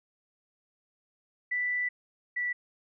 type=tone pair in turn; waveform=sine; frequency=1977 / 1959.9 Hz; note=B6 / B6; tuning=+1 / -14 cents; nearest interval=unison; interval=15 cents; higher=first; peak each=-27 / -28 dBFS; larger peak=first; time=1.51-1.89 / 2.36-2.53 s; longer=first; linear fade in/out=10 ms; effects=none